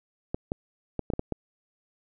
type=clicks; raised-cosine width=2 ms; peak=-15 dBFS; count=7; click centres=0.345 / 0.519 / 0.993 / 1.102 / 1.136 / 1.194 / 1.323 s; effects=none